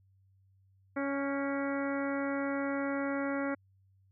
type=harmonic tone with a mistuned harmonic; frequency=278.4 Hz; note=C#4; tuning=8 cents sharp; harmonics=1 / 2 / 3 / 4 / 5 / 6 / 7 / 8; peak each=-33 / -36 / -44 / -44 / -41 / -46 / -44 / -48 dBFS; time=0.96-3.55 s; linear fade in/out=10 ms; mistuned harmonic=6; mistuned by=-32 cents; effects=added 96 Hz sine -63 dBFS peak until 4.11 s